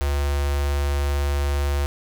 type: tone with notch filter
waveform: square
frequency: 71.1 Hz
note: C#2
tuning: 45 cents sharp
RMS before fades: -22 dBFS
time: 0.01-1.86 s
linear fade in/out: 0 ms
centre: 200 Hz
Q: 1.1
effects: none